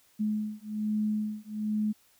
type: beating tone pair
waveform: sine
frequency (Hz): 212.3 / 213.5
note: G#3 / G#3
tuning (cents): +38 / +48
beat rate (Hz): 1.2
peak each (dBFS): -31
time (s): 0.19-1.93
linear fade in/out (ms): 20
effects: white hiss -64 dBFS RMS until 2.19 s